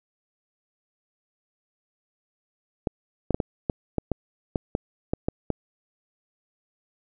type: clicks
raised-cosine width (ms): 2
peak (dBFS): -10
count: 12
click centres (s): 2.872 / 3.307 / 3.345 / 3.402 / 3.698 / 3.983 / 4.117 / 4.558 / 4.751 / 5.135 / 5.285 / 5.503
effects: none